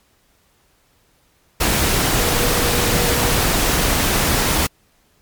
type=tone in noise; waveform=sine; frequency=481.4 Hz; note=B4; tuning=44 cents flat; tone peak=-25 dBFS; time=2.19-3.32 s; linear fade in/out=10 ms; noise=pink; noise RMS=-17 dBFS; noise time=1.6-4.67 s; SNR=-11 dB; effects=pink hiss -59 dBFS RMS until 5.21 s + MP3 96 kbps